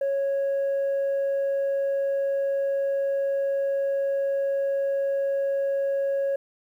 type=tone; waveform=sine; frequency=552 Hz; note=C#5; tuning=7 cents flat; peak=-20 dBFS; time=0.01-6.36 s; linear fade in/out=5 ms; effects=tanh soft clip ceiling -21 dBFS + 10-bit